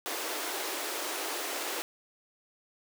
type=high-pass noise; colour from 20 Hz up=pink; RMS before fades=-35 dBFS; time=0.06-1.82 s; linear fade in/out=0 ms; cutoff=310 Hz; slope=48 dB/octave; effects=none